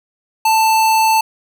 square tone, 884 Hz, A5, 8 cents sharp, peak -11 dBFS, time 0.45-1.21 s, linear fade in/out 5 ms, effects none

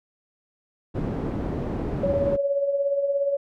white low-pass noise, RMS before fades -28 dBFS, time 0.94-2.37 s, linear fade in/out 20 ms, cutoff 320 Hz, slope 12 dB/octave
sine tone with tremolo, 561 Hz, C#5, 21 cents sharp, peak -18 dBFS, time 2.03-3.37 s, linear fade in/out 5 ms, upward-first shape triangle, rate 17 Hz, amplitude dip 60%
effects none

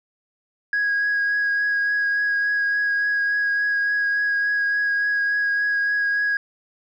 sine tone with vibrato, 1652 Hz, G#6, 10 cents flat, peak -17 dBFS, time 0.73-6.37 s, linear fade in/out 2 ms, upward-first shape triangle, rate 3.5 Hz, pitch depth 15 cents each way, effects tanh soft clip ceiling -16 dBFS

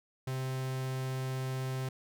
45% pulse tone, 130.81 Hz, C3, in tune, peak -33 dBFS, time 0.27-1.89 s, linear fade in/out 5 ms, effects none

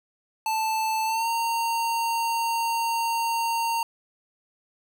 square tone with pitch glide, 880 to 921.1 Hz, A5 to A#5, 0 to -21 cents, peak -24 dBFS, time 0.46-3.83 s, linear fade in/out 2 ms, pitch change +79 cents, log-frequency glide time 1.05-1.28 s, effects none

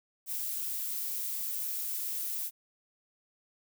violet noise, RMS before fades -35 dBFS, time 0.26-2.51 s, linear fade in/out 50 ms, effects none

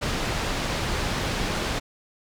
pink low-pass noise, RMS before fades -27 dBFS, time 0.01-1.8 s, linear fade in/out 20 ms, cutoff 5600 Hz, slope 12 dB/octave, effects none

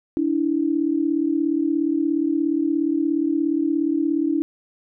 sine tone pair together, 289.7 / 326.7 Hz, D4 / E4, -24 / -15 cents, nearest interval major second, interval 209 cents, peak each -21 dBFS, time 0.17-4.42 s, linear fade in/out 0 ms, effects none

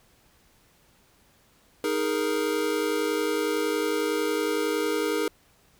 square chord, D# suspended fourth, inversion none, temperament equal with one note detuned, 312.2 / 415.3 / 466.2 Hz, D#4 / G#4 / A#4, +6 / 0 / 0 cents, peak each -30 / -29 / -29 dBFS, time 1.84-5.28 s, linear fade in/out 2 ms, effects pink hiss -61 dBFS RMS until 5.79 s

